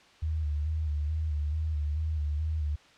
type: tone with vibrato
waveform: sine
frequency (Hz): 76.3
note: D#2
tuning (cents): -33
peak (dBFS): -27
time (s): 0.22-2.76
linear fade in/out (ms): 10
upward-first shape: square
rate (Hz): 2.3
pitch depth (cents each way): 50
effects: white hiss -57 dBFS RMS until 2.97 s + low-pass 4000 Hz 12 dB/octave